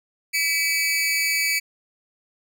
sawtooth tone with amplitude modulation, 2289 Hz, D7, 45 cents flat, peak -13 dBFS, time 0.33-1.6 s, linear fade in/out 20 ms, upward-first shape sine, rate 296 Hz, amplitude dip 80%, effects none

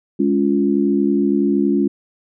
sine chord, Db major, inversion second, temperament equal with one note detuned, 207.7 / 280.2 / 349.2 Hz, Ab3 / Db4 / F4, 0 / +19 / 0 cents, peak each -18 / -17 / -19 dBFS, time 0.19-1.88 s, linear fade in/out 10 ms, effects none

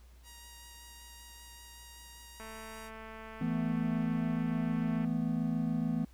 5% pulse tone with vibrato, 945 Hz, A#5, 23 cents sharp, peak -39 dBFS, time 0.23-2.91 s, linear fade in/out 50 ms, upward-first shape sine, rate 5.2 Hz, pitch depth 11 cents each way
click train, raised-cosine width 0.5 ms, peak -33 dBFS, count 586, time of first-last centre 2.4-5.047 s, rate 221 Hz
triangle chord, E suspended fourth, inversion none, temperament equal, 164.81 / 220 / 246.9 Hz, E3 / A3 / B3, 0 / 0 / 0 cents, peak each -32 dBFS, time 3.41-6.05 s, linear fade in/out 5 ms
effects added 60 Hz sine -54 dBFS peak until 6.13 s + pink hiss -66 dBFS RMS until 6.13 s

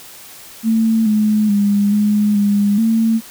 sine tone with pitch steps, 223.7 / 212.9 / 203.1 / 208.7 / 203.6 / 225.1 Hz, A3 / G#3 / G#3 / G#3 / G#3 / A3, +29 / +43 / -38 / +9 / -34 / +40 cents, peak -11 dBFS, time 0.63-3.21 s, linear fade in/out 50 ms, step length 430 ms, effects white hiss -38 dBFS RMS until 3.3 s

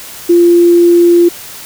sine tone, 345.5 Hz, F4, 19 cents flat, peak -3 dBFS, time 0.29-1.29 s, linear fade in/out 10 ms, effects white hiss -29 dBFS RMS until 1.65 s

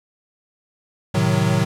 square chord, A diminished seventh, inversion none, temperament equal, 110 / 130.81 / 155.56 / 185 Hz, A2 / C3 / Eb3 / Gb3, 0 / 0 / 0 / 0 cents, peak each -22 / -23 / -22 / -22 dBFS, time 1.14-1.65 s, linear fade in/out 10 ms, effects low-pass 10000 Hz 12 dB/octave + 8-bit

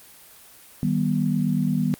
sine chord, Eb augmented, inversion none, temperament just, 155.56 / 194.45 / 243.1 Hz, Eb3 / G3 / B3, 0 / -14 / -27 cents, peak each -24 dBFS, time 0.83-1.94 s, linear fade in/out 0 ms, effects white hiss -48 dBFS RMS until 1.99 s + Opus 24 kbps

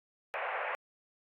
pink band-pass noise, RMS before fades -36 dBFS, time 0.34-0.75 s, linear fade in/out 0 ms, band 510 to 2500 Hz, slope 48 dB/octave, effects AAC 64 kbps

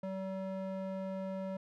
square tone with band-pass filter, 190.8 Hz, G3, 47 cents flat, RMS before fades -39 dBFS, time 0.03-1.57 s, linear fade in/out 5 ms, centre 460 Hz, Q 1.6, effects none

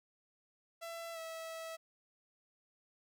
sawtooth tone with pitch glide, 669 to 651.1 Hz, E5 to E5, +25 to -22 cents, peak -39 dBFS, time 0.81-1.77 s, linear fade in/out 20 ms, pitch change -47 cents, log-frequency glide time 1.13-1.18 s, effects none

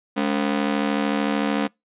sawtooth ring-modulated tone, 246.9 Hz, B3, in tune, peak -13 dBFS, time 0.16-1.68 s, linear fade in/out 20 ms, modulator 36.7 Hz, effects noise-tail reverb RT60 0.2 s tail -26 dB re dry + resampled to 8000 Hz

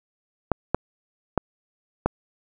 clicks, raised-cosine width 1 ms, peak -5 dBFS, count 4, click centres 0.517 / 0.746 / 1.377 / 2.06 s, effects none

